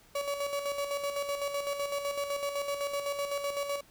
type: tone with tremolo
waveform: 35% pulse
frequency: 567 Hz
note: C#5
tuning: 39 cents sharp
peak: -28 dBFS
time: 0.15-3.81 s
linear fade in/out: 5 ms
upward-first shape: square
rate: 7.9 Hz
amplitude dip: 50%
effects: pink hiss -60 dBFS RMS until 3.9 s